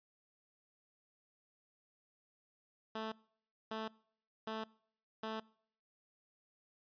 10% pulse tone bursts, 220 Hz, A3, in tune, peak -31 dBFS, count 4, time 2.95-5.4 s, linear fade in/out 5 ms, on 170 ms, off 590 ms, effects noise-tail reverb RT60 0.6 s tail -24 dB re dry + resampled to 11025 Hz

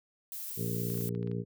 violet noise, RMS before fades -40 dBFS, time 0.32-1.09 s, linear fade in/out 0 ms
harmonic tone, 58.27 Hz, A#1, in tune, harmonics 2 / 3 / 4 / 5 / 6 / 7 / 8, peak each -35 / -36 / -42 / -46 / -50 / -40 / -44 dBFS, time 0.56-1.45 s, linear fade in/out 50 ms
clicks, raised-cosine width 0.3 ms, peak -37 dBFS, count 9, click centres 0.901 / 0.945 / 0.976 / 1.011 / 1.09 / 1.15 / 1.229 / 1.274 / 1.315 s
effects none

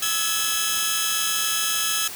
10% pulse tone cluster, 1309 / 1690 / 3081 / 3333 Hz, E6 / G#6 / G7 / G#7, -13 / +30 / -31 / +5 cents, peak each -19 dBFS, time 0.02-2.08 s, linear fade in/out 5 ms, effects white hiss -35 dBFS RMS until 2.15 s

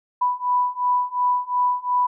sine beating tone pair, 987.8 / 990.6 Hz, B5 / B5, 0 / +5 cents, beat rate 2.8 Hz, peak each -22 / -21 dBFS, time 0.21-2.07 s, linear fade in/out 10 ms, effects none

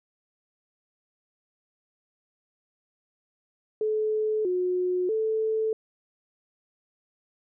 sine tone with pitch steps, 431.3 / 362.9 / 439.3 Hz, A4 / F#4 / A4, -35 / -34 / -3 cents, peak -23 dBFS, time 3.81-5.73 s, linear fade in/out 2 ms, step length 640 ms, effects none

